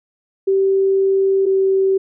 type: tone pair in turn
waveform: sine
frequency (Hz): 387.6 / 384.9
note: G4 / G4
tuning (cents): -20 / -32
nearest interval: unison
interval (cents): 12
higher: first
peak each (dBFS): -12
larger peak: neither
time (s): 0.47-1.46 / 1.46-1.98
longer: first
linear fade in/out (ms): 10
effects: none